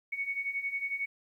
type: beating tone pair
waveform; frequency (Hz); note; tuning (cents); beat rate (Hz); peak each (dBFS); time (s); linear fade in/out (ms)
sine; 2217 / 2228; C#7 / C#7; 0 / +8; 11; -37 / -33; 0.12-1.06; 10
effects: 11-bit